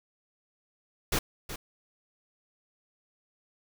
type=noise with echo; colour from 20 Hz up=pink; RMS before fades=-27 dBFS; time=1.12-1.19 s; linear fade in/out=5 ms; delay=370 ms; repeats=1; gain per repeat=-11 dB; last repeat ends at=1.56 s; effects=none